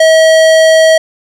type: tone with hard clipping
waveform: sine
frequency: 641 Hz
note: E5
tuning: 49 cents flat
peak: -5 dBFS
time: 0-0.98 s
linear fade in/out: 5 ms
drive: 18 dB
effects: none